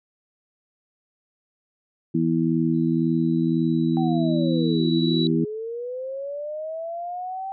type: harmonic tone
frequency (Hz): 81.9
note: E2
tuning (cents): -11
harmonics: 2 / 3 / 4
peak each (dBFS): -23 / -23 / -23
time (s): 2.14-5.45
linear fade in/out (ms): 10
type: tone with exponential growth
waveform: sine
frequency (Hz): 3921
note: B7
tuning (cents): -13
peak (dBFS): -25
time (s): 2.74-5.27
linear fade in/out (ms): 1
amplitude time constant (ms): 550
type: linear two-way sweep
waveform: sine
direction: down then up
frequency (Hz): 780 to 329.6 to 780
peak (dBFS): -28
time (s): 3.97-7.52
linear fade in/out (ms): 0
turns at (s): 4.94
effects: none